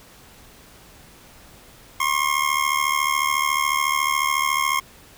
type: tone with amplitude modulation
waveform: 25% pulse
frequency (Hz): 1074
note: C6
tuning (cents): +45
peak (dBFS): -12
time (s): 2-4.8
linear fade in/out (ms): 5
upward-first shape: sine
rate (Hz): 74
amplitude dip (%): 80
effects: pink hiss -48 dBFS RMS until 5.17 s